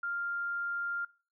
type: tone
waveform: sine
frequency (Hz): 1397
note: F6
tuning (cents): 0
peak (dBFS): -32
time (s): 0.03-1.05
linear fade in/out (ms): 5
effects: noise-tail reverb RT60 0.4 s tail -22 dB re dry